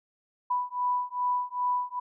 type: beating tone pair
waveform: sine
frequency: 987.8 / 990.3 Hz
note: B5 / B5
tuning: 0 / +4 cents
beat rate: 2.5 Hz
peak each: -29 dBFS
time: 0.5-2 s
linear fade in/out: 10 ms
effects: none